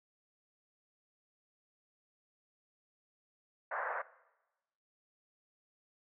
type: band-pass noise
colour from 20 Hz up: white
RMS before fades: -38 dBFS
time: 3.71-4.02 s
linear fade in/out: 5 ms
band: 520 to 1700 Hz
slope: 48 dB/octave
effects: noise-tail reverb RT60 1.0 s tail -19 dB re dry